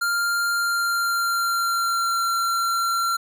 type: tone with pitch glide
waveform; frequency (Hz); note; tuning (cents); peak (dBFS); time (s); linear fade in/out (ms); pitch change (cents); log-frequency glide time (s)
square; 1396 to 1367.3; F6 to F6; -1 to -37; -21; 0.01-3.17; 10; -36; 0.49-2.25
effects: none